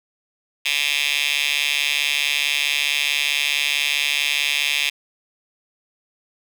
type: tone with high-pass filter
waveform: 10% pulse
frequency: 144.6 Hz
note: D3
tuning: 27 cents flat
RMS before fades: -21 dBFS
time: 0.65-4.9 s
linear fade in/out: 10 ms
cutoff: 2800 Hz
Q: 8.2
effects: none